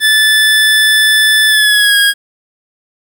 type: tone with pitch glide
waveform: 25% pulse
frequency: 1745 to 1637.6 Hz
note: A6 to G#6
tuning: -15 to -25 cents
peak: -3 dBFS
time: 0-2.14 s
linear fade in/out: 50 ms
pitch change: -110 cents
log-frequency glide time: 1.48-1.98 s
effects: 7-bit